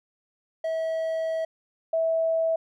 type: tone pair in turn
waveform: triangle / sine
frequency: 647 / 652.3 Hz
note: E5 / E5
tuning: -32 / -18 cents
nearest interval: unison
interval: 14 cents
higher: second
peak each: -23 / -21 dBFS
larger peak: second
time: 0.64-1.45 / 1.93-2.56 s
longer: first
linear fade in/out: 5 ms
effects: none